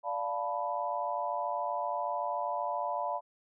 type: chord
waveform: sine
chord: B half-diminished seventh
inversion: first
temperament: equal with one note detuned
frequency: 585.3 / 698.5 / 880 / 987.8 Hz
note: D5 / F5 / A5 / B5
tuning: -6 / 0 / 0 / 0 cents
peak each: -37 / -36 / -37 / -35 dBFS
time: 0.03-3.21 s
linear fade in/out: 50 ms
effects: none